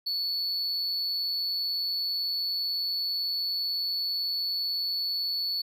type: tone with amplitude modulation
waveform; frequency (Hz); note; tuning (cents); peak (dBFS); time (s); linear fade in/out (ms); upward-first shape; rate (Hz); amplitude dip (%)
triangle; 4435; C#8; 0; -24; 0.06-5.62; 10; sine; 178; 45
effects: none